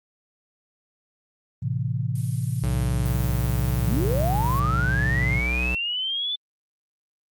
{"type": "chord", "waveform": "sine", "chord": "A minor", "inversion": "none", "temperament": "equal", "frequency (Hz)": [110, 130.81, 164.81], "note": ["A2", "C3", "E3"], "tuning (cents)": [0, 0, 0], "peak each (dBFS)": [-27, -26, -31], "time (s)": [1.62, 5.4], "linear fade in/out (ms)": 10}
{"type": "noise", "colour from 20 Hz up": "violet", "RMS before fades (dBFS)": -38, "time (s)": [2.15, 4.6], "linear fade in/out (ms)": 5}
{"type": "tone with vibrato", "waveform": "square", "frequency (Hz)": 61.6, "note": "B1", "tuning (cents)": -4, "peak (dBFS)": -25, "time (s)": [2.63, 5.75], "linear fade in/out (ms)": 5, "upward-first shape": "triangle", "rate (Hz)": 2.1, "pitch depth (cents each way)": 18}
{"type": "linear sweep", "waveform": "sine", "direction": "up", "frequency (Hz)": [97.6, 3520], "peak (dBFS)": -24, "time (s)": [3.83, 6.36], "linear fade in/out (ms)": 10}
{"effects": ["Opus 32 kbps"]}